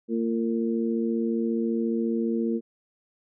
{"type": "harmonic tone", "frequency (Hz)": 114.6, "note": "A#2", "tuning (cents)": -29, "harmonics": [2, 3, 4], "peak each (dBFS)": [-25, -29, -31], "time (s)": [0.08, 2.61], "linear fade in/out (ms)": 50, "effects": []}